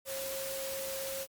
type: tone in noise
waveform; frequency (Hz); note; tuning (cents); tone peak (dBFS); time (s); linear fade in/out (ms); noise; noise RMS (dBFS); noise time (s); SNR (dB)
sine; 539; C#5; -49; -38; 0.05-1.27; 50; white; -40; 0.05-1.27; -1
effects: Opus 48 kbps